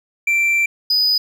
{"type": "tone pair in turn", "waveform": "triangle", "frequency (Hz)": [2349, 4977], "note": ["D7", "D#8"], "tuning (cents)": [0, 0], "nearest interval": "octave + minor second", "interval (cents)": 1300, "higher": "second", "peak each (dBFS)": -12, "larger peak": "neither", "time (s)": [[0.27, 0.66], [0.9, 1.18]], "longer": "first", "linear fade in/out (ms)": 5, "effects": []}